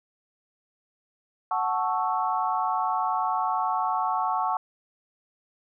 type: chord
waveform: sine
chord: F# minor seventh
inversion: none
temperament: equal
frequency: 740 / 880 / 1108.7 / 1318.5 Hz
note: F#5 / A5 / C#6 / E6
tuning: 0 / 0 / 0 / 0 cents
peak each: -28 / -28 / -28 / -33 dBFS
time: 1.51-4.57 s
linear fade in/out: 2 ms
effects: none